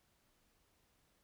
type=silence; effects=pink hiss -75 dBFS RMS until 1.23 s